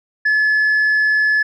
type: tone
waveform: sine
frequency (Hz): 1718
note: A6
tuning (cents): -42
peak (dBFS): -10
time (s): 0.25-1.43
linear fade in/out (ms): 10
effects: tanh soft clip ceiling -11 dBFS